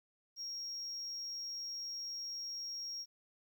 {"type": "tone", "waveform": "triangle", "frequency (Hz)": 5588, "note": "F8", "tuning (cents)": 0, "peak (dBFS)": -38, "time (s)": [0.36, 3.06], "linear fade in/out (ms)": 50, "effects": ["tanh soft clip ceiling -35 dBFS", "12-bit"]}